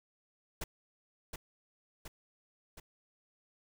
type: noise with echo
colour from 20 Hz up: pink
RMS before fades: -38 dBFS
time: 0.61-0.64 s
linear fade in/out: 5 ms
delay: 720 ms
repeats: 3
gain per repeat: -4 dB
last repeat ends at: 2.8 s
effects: none